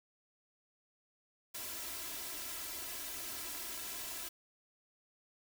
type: noise with comb filter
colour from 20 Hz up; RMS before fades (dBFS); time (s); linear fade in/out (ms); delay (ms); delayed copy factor
white; -43; 1.54-4.29; 10; 3; +0.75
effects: none